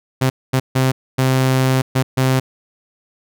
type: tone bursts at uneven times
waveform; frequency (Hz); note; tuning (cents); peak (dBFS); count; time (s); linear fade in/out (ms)
sawtooth; 130.81; C3; 0; -9; 6; 0.21-0.3 / 0.53-0.6 / 0.75-0.92 / 1.18-1.82 / 1.95-2.03 / 2.17-2.4; 10
effects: none